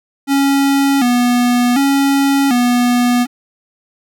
square tone with vibrato, 260 Hz, C4, 11 cents flat, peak -11 dBFS, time 0.27-3.27 s, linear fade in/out 50 ms, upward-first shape square, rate 0.67 Hz, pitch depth 110 cents each way, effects none

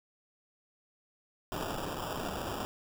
white noise with sample-and-hold, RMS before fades -37 dBFS, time 1.52-2.65 s, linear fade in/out 0 ms, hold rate 2100 Hz, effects none

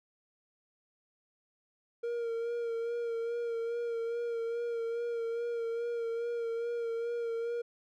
triangle tone with vibrato, 466.2 Hz, A#4, in tune, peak -30 dBFS, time 2.03-7.62 s, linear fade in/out 10 ms, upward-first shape sine, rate 2.4 Hz, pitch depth 30 cents each way, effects none

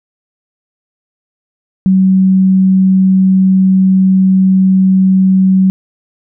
sine tone, 189.1 Hz, F#3, 38 cents sharp, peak -5 dBFS, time 1.86-5.7 s, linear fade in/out 0 ms, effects none

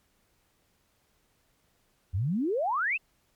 sine exponential sweep, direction up, 82.41 to 2794 Hz, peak -25 dBFS, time 2.13-2.98 s, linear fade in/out 20 ms, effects pink hiss -70 dBFS RMS until 3.35 s + MP3 96 kbps

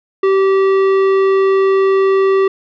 sine tone with tanh clipping, 386.9 Hz, G4, 23 cents flat, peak -11 dBFS, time 0.23-2.48 s, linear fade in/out 5 ms, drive 13 dB, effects none

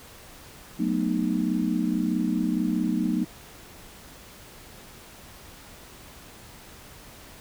sine chord, B dominant seventh, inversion second, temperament just, 185.21 / 222.2 / 246.9 / 308.7 Hz, F#3 / A3 / B3 / D#4, +2 / +17 / 0 / -14 cents, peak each -28 dBFS, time 0.79-3.25 s, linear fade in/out 10 ms, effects pink hiss -47 dBFS RMS until 7.4 s

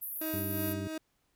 white band-pass noise, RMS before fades -39 dBFS, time 0.01-0.74 s, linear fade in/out 20 ms, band 11000 to 15000 Hz, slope 96 dB/octave
30% pulse tone with tremolo, 316 Hz, D#4, 27 cents sharp, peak -31 dBFS, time 0.21-0.98 s, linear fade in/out 5 ms, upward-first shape sine, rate 2.8 Hz, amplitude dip 50%
harmonic tone, 98 Hz, G2, in tune, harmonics 1 / 2 / 3 / 4, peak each -37 / -40 / -42 / -43 dBFS, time 0.33-0.88 s, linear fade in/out 10 ms
effects pink hiss -75 dBFS RMS until 1.35 s

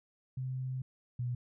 sine tone pair in turn, 129.6 / 122.84 Hz, C3 / B2, -16 / -9 cents, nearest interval minor second, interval 93 cents, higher first, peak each -34 / -32 dBFS, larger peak second, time 0.37-0.82 / 1.19-1.35 s, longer first, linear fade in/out 5 ms, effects none

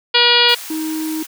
harmonic tone, 480 Hz, B4, 49 cents flat, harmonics 1 / 2 / 3 / 4 / 5 / 6 / 7 / 8 / 9 / 10, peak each -20 / -20 / -20 / -22 / -19 / -16 / -16 / -22 / -18 / -22 dBFS, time 0.14-0.55 s, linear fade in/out 10 ms
white high-pass noise, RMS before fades -31 dBFS, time 0.48-1.27 s, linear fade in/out 20 ms, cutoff 870 Hz, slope 12 dB/octave
triangle tone, 314.4 Hz, D#4, 18 cents sharp, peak -18 dBFS, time 0.7-1.23 s, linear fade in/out 5 ms
effects none

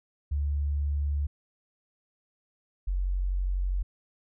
sine tone pair in turn, 72.1 / 46.08 Hz, D2 / F#1, -31 / -6 cents, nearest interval minor sixth, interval 775 cents, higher first, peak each -25 dBFS, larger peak neither, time 0.31-1.27 / 2.87-3.83 s, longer neither, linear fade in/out 10 ms, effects none

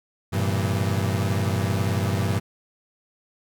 35% pulse tone cluster, 97.8 / 115.9 / 128 / 166.7 Hz, G2 / A#2 / C3 / E3, -4 / -10 / -38 / +20 cents, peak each -22 / -26 / -30 / -28 dBFS, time 0.32-2.4 s, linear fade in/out 20 ms, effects none

